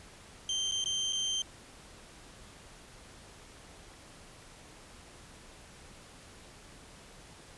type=tone with dropouts; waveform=30% pulse; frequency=3136 Hz; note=G7; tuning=in tune; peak=-27 dBFS; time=0.49-1.42 s; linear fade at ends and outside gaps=2 ms; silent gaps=0.713-0.72 / 0.842-0.858 / 1.125-1.13 s; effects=pink hiss -53 dBFS RMS until 7.57 s + resampled to 24000 Hz